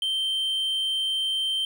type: tone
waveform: triangle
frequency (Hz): 3126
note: G7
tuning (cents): -6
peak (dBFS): -22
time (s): 0.02-1.65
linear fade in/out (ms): 2
effects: none